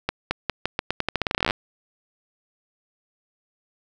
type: accelerating click train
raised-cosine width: 0.3 ms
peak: -6 dBFS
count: 22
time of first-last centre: 0.09-1.508 s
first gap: 220 ms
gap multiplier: 0.85
effects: none